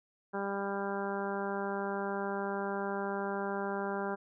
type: harmonic tone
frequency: 198.5 Hz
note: G3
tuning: 22 cents sharp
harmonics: 1 / 2 / 3 / 4 / 5 / 6 / 7 / 8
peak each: -39 / -37 / -41 / -40 / -42 / -48 / -43 / -45 dBFS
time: 0.33-4.16 s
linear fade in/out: 20 ms
effects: none